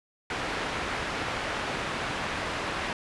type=low-pass noise; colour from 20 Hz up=white; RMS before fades=-32 dBFS; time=0.3-2.93 s; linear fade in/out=2 ms; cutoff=2000 Hz; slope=12 dB/octave; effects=resampled to 24000 Hz